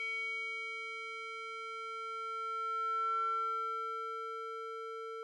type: tone with band-pass filter sweep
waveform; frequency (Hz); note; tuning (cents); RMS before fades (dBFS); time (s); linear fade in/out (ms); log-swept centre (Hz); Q
square; 450; A4; +39; -39; 0-5.23; 0; 2300 to 950; 6.9
effects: none